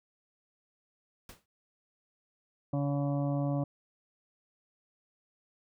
pink noise with exponential decay, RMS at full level -45 dBFS, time 1.29-1.46 s, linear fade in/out 2 ms, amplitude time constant 35 ms
harmonic tone, 141.9 Hz, C#3, 41 cents sharp, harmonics 1 / 2 / 4 / 5 / 6 / 7 / 8, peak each -30 / -33 / -37 / -42 / -52 / -49 / -50 dBFS, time 2.73-3.64 s, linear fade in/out 5 ms
effects none

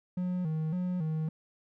triangle tone with vibrato, 168.7 Hz, E3, 40 cents sharp, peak -27 dBFS, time 0.17-1.29 s, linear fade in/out 5 ms, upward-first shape square, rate 1.8 Hz, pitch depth 120 cents each way, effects none

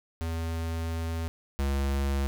square tone pair in turn, 82.2 / 69.12 Hz, E2 / C#2, -4 / -4 cents, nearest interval minor third, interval 300 cents, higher first, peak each -30 / -26 dBFS, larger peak second, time 0.21-1.28 / 1.59-2.27 s, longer first, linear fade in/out 0 ms, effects none

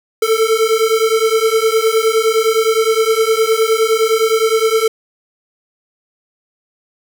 square beating tone pair, 440 / 449.7 Hz, A4 / A4, 0 / +38 cents, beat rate 9.7 Hz, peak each -15 dBFS, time 0.22-4.88 s, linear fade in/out 5 ms, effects 8-bit

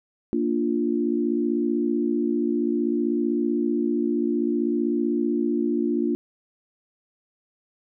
sine chord, Bb major, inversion none, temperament equal, 233.1 / 293.7 / 349.2 Hz, Bb3 / D4 / F4, 0 / 0 / 0 cents, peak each -25 dBFS, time 0.33-6.15 s, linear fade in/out 0 ms, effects none

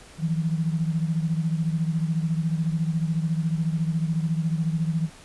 sine beating tone pair, 159.8 / 173.8 Hz, D#3 / F3, +47 / -8 cents, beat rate 14 Hz, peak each -23 / -28 dBFS, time 0.18-5.1 s, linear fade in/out 50 ms, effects pink hiss -48 dBFS RMS until 5.24 s + resampled to 24000 Hz

